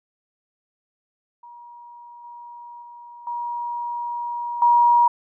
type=tone with level steps; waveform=sine; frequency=954 Hz; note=A#5; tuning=40 cents sharp; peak=-40 / -37 / -39 / -25 / -12 dBFS; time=1.43-5.08 s; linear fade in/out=5 ms; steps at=2.24 / 2.82 / 3.27 / 4.62 s; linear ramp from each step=2 ms; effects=none